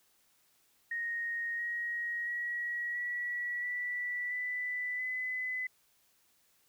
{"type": "tone with pitch steps", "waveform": "sine", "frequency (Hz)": [1865, 1888.9, 1913, 1937.5, 1962.3, 1987.3, 2013], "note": ["A#6", "A#6", "A#6", "B6", "B6", "B6", "B6"], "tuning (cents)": [0, 22, 44, -34, -12, 10, 33], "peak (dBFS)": -33, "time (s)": [0.91, 5.67], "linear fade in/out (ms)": 5, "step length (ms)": 680, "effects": ["white hiss -70 dBFS RMS until 6.68 s"]}